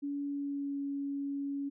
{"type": "tone with pitch glide", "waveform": "sine", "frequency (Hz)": [284.2, 280.3], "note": ["C#4", "C#4"], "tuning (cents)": [43, 19], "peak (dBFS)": -33, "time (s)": [0.02, 1.7], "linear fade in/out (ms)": 20, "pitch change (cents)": -24, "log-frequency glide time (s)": [0.24, 0.8], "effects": []}